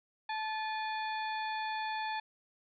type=harmonic tone with a mistuned harmonic; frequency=870 Hz; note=A5; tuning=20 cents flat; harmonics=1 / 2 / 3 / 4 / 5; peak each=-35 / -41 / -45 / -47 / -49 dBFS; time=0.29-2.2 s; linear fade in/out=5 ms; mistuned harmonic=3; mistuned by=-110 cents; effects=none